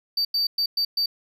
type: tone bursts at uneven times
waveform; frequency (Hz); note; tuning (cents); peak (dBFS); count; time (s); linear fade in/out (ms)
triangle; 4620; D8; -29; -19; 5; 0.17-0.25 / 0.34-0.47 / 0.58-0.66 / 0.77-0.85 / 0.97-1.06; 5
effects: none